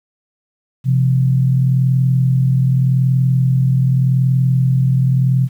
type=tone pair together; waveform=sine; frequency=130 / 170.85 Hz; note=C3 / F3; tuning=-11 / -38 cents; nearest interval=perfect fourth; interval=473 cents; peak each=-11 / -20 dBFS; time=0.84-5.49 s; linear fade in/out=50 ms; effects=8-bit